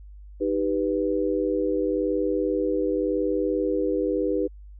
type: chord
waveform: sine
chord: Eb augmented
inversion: none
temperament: equal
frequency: 311.1 / 392 / 493.9 Hz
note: Eb4 / G4 / B4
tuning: 0 / 0 / 0 cents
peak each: -26 dBFS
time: 0.4-4.48 s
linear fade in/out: 20 ms
effects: added 50 Hz sine -41 dBFS peak until 4.79 s